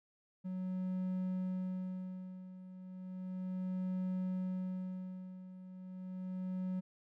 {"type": "tone with tremolo", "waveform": "triangle", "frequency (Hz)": 185, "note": "F#3", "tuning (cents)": 0, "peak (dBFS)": -32, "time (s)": [0.44, 6.81], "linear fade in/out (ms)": 20, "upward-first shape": "sine", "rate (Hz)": 0.34, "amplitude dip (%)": 80, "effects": []}